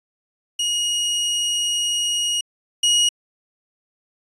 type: tone pair in turn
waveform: sawtooth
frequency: 2882 / 2892 Hz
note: F#7 / F#7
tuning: -46 / -40 cents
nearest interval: unison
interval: 6 cents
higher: second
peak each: -16 / -11 dBFS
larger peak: second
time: 0.59-2.41 / 2.83-3.09 s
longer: first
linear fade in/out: 5 ms
effects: resampled to 24000 Hz